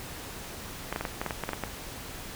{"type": "clicks", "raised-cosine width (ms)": 0.5, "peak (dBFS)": -15, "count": 11, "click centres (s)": [0.926, 0.961, 1.01, 1.052, 1.215, 1.263, 1.308, 1.437, 1.491, 1.533, 1.637], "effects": ["pink hiss -41 dBFS RMS until 2.35 s"]}